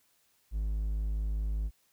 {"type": "tone", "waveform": "triangle", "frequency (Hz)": 52.5, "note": "G#1", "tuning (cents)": 19, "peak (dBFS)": -27, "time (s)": [0.51, 1.71], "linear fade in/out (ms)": 50, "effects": ["white hiss -70 dBFS RMS until 1.92 s"]}